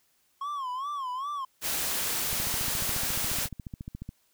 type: tone with vibrato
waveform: triangle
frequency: 1080 Hz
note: C#6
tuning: 45 cents flat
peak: -29 dBFS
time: 0.41-1.45 s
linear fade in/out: 5 ms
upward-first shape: sine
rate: 2.5 Hz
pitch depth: 150 cents each way
type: noise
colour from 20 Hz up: white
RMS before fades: -30 dBFS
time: 1.61-3.49 s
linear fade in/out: 50 ms
type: click train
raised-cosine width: 5 ms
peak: -25 dBFS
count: 26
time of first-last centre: 2.33-4.091 s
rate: 14.2 Hz
effects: white hiss -69 dBFS RMS until 4.33 s